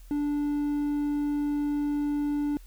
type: tone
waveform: triangle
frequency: 291.9 Hz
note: D4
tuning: 10 cents flat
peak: -23 dBFS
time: 0.11-2.57 s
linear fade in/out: 0 ms
effects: added 41 Hz sine -45 dBFS peak until 2.66 s + white hiss -60 dBFS RMS until 2.66 s